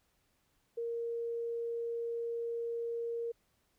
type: tone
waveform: sine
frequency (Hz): 466.2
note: A#4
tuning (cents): 0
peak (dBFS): -34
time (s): 0.77-3.32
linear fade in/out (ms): 10
effects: pink hiss -75 dBFS RMS until 3.78 s